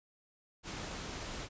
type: noise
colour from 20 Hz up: pink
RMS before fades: -42 dBFS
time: 0.63-1.49 s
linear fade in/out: 50 ms
effects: resampled to 16000 Hz